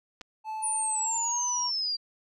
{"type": "clicks", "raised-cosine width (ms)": 0.2, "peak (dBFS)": -25, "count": 2, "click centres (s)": [0.211, 0.215]}
{"type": "tone with pitch glide", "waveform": "triangle", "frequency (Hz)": [872, 978.8], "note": ["A5", "B5"], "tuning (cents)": [-16, -16], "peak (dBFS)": -30, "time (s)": [0.44, 1.71], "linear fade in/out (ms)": 50, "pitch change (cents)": 200, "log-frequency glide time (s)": [0.98, 1.44]}
{"type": "exponential sweep", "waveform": "sine", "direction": "down", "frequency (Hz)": [9600, 4699], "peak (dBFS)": -27, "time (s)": [0.62, 1.97], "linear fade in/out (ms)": 20}
{"effects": []}